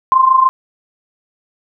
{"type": "tone with amplitude modulation", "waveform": "sine", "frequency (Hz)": 1046.5, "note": "C6", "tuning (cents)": 0, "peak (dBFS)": -4, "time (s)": [0.12, 0.49], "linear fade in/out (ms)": 0, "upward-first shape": "sine", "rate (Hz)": 26.7, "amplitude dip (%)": 70, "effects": []}